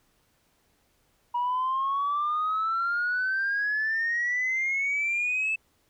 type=exponential sweep; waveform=sine; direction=up; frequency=959 to 2637 Hz; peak=-23 dBFS; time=1.34-5.56 s; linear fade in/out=10 ms; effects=tanh soft clip ceiling -21 dBFS + pink hiss -68 dBFS RMS until 5.89 s